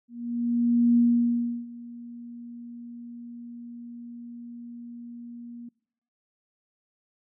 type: tone with ADSR envelope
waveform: sine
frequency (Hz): 237.6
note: A#3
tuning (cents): +33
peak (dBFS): -16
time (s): 0.08-5.69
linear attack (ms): 890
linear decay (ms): 690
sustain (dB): -22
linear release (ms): 6
effects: noise-tail reverb RT60 0.8 s tail -26 dB re dry